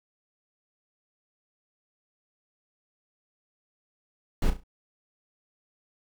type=noise with echo; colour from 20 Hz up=brown; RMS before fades=-22 dBFS; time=4.42-4.5 s; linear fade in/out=2 ms; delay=34 ms; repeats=4; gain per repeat=-9 dB; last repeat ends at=4.636 s; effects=none